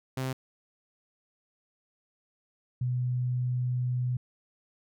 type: tone pair in turn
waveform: sawtooth / sine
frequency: 130.81 / 124.74 Hz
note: C3 / B2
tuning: 0 / +18 cents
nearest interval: minor second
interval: 82 cents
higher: first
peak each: -26 dBFS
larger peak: neither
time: 0.17-0.33 / 2.81-4.17 s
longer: second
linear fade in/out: 5 ms
effects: none